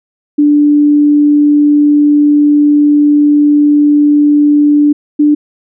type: tone pair in turn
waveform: sine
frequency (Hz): 293.7 / 296.3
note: D4 / D4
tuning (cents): 0 / +15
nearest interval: unison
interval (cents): 15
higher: second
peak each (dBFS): -4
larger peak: neither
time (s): 0.38-4.93 / 5.19-5.35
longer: first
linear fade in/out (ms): 10
effects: none